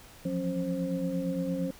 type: tone cluster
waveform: sine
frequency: 170.7 / 179.4 / 272.4 / 528 Hz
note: F3 / F3 / C#4 / C5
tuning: -39 / +47 / -30 / +16 cents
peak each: -37 / -32 / -33 / -35 dBFS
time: 0.25-1.71 s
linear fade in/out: 5 ms
effects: pink hiss -52 dBFS RMS until 1.79 s